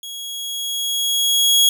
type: tone with level ramp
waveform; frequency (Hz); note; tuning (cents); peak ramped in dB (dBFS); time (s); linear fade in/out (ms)
sawtooth; 3320; G#7; -1; -27 to -7; 0.03-1.69; 2
effects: none